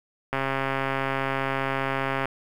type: click train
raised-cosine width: 0.5 ms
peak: -11 dBFS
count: 261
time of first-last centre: 0.33-2.256 s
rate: 135 Hz
effects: 7-bit